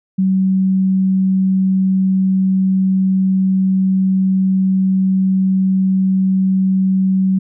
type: tone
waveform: sine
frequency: 189.6 Hz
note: F#3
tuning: 43 cents sharp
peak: -11 dBFS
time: 0.18-7.39 s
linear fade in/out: 10 ms
effects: none